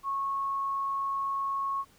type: tone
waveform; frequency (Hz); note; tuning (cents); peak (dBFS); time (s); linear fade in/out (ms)
sine; 1098; C#6; -17; -28; 0.03-1.85; 50
effects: pink hiss -61 dBFS RMS until 1.98 s